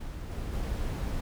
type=noise with level steps; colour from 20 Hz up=brown; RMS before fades=-38 / -35 / -32 dBFS; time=0-1.21 s; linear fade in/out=10 ms; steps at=0.3 / 0.52 s; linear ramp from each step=20 ms; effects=none